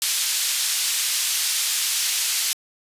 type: band-pass noise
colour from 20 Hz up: pink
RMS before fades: -23 dBFS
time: 0.02-2.53 s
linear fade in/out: 0 ms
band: 3600 to 13000 Hz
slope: 12 dB/octave
effects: resampled to 32000 Hz